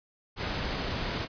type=noise; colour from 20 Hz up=pink; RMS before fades=-32 dBFS; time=0.36-1.28 s; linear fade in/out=50 ms; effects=resampled to 11025 Hz